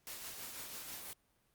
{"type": "noise with tremolo", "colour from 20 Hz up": "white", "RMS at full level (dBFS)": -45, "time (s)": [0.07, 1.13], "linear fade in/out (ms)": 0, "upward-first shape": "triangle", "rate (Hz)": 6.1, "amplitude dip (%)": 40, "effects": ["pink hiss -75 dBFS RMS until 1.54 s", "Opus 48 kbps"]}